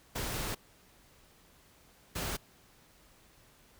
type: noise bursts at uneven times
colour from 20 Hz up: pink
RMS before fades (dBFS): -36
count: 2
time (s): 0.15-0.55 / 2.15-2.37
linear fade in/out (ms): 10
effects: pink hiss -62 dBFS RMS until 3.79 s